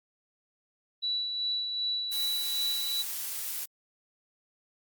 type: tone with tremolo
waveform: sine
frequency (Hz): 3940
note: B7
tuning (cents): -5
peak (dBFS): -27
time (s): 1.02-3.03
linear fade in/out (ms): 20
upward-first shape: sine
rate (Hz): 2.6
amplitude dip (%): 40
type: noise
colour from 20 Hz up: blue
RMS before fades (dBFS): -35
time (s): 2.11-3.66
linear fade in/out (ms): 20
effects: Opus 48 kbps